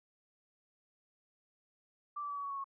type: tone with pitch steps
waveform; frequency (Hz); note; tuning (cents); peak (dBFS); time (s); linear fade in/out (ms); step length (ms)
sine; 1172 / 1159.2 / 1146.6 / 1134 / 1121.7 / 1109.4 / 1097.3; D6 / D6 / D6 / C#6 / C#6 / C#6 / C#6; -4 / -23 / -42 / +39 / +20 / +1 / -18; -37; 2.16-2.643; 10; 69
effects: none